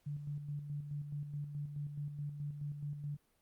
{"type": "tone with tremolo", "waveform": "sine", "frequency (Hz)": 145.7, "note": "D3", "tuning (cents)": -13, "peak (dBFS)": -37, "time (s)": [0.06, 3.17], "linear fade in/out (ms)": 10, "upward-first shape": "square", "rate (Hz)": 4.7, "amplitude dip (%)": 50, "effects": ["pink hiss -75 dBFS RMS until 3.41 s", "Opus 48 kbps"]}